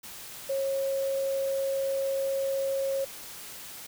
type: tone in noise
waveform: sine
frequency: 544 Hz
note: C#5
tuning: 33 cents flat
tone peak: -26 dBFS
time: 0.49-3.05 s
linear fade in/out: 10 ms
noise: white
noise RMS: -43 dBFS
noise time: 0.03-3.87 s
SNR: +14 dB
effects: none